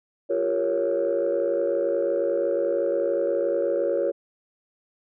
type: chord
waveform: sine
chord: G half-diminished seventh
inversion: third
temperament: equal with one note detuned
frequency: 349.2 / 400.5 / 466.2 / 554.4 Hz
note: F4 / G4 / Bb4 / Db5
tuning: 0 / +37 / 0 / 0 cents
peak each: -27 / -29 / -26 / -23 dBFS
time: 0.29-4.12 s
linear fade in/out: 20 ms
effects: tanh soft clip ceiling -15 dBFS